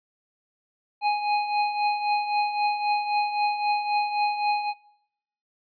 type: tone with tremolo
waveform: square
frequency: 830.6 Hz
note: G#5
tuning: in tune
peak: -20 dBFS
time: 1.01-4.74 s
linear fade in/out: 50 ms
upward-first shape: triangle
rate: 3.8 Hz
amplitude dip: 65%
effects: noise-tail reverb RT60 0.8 s tail -22 dB re dry + resampled to 11025 Hz